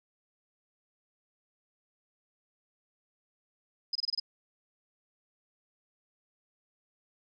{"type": "tone bursts", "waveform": "sine", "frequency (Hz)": 5020, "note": "D#8", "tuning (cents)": 15, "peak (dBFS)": -28, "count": 6, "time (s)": [3.93, 4.199], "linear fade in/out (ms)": 5, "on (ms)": 24, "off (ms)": 25, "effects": []}